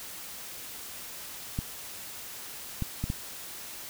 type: clicks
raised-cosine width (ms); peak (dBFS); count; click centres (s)
5; -17; 4; 1.589 / 2.823 / 3.04 / 3.101
effects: white hiss -42 dBFS RMS until 3.89 s